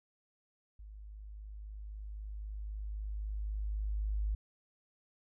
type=tone with level ramp; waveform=sine; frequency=51.91 Hz; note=G#1; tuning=in tune; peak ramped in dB=-47 to -30 dBFS; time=0.79-4.35 s; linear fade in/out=5 ms; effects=none